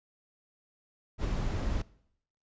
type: noise with ADSR envelope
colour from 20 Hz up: brown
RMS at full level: -28 dBFS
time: 1.18-1.82 s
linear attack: 64 ms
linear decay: 9 ms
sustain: -3 dB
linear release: 6 ms
effects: noise-tail reverb RT60 0.7 s tail -21 dB re dry + resampled to 16000 Hz